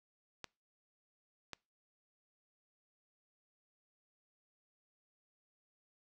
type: clicks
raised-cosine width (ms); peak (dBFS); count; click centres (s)
0.2; -25; 2; 0.443 / 1.533
effects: noise-tail reverb RT60 0.3 s tail -26 dB re dry